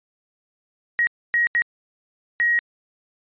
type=tone bursts at uneven times; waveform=sine; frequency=1893 Hz; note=A#6; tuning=26 cents sharp; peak=-16 dBFS; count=4; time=0.99-1.07 / 1.34-1.47 / 1.55-1.62 / 2.4-2.59 s; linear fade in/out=0 ms; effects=resampled to 8000 Hz